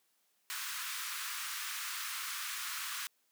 pink high-pass noise, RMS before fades -40 dBFS, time 0.5-3.07 s, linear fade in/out 0 ms, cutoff 1100 Hz, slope 48 dB/octave, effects white hiss -75 dBFS RMS until 3.31 s + high-pass 200 Hz 12 dB/octave

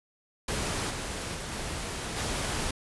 pink noise with level steps, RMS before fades -31 / -35 / -37 / -35 / -31 dBFS, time 0.48-2.71 s, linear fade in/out 5 ms, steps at 0.89 / 1.34 / 1.51 / 2.16 s, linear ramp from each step 20 ms, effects resampled to 24000 Hz

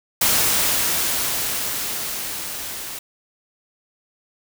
white noise with level ramp, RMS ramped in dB -17 to -32 dBFS, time 0.21-2.99 s, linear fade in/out 5 ms, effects none

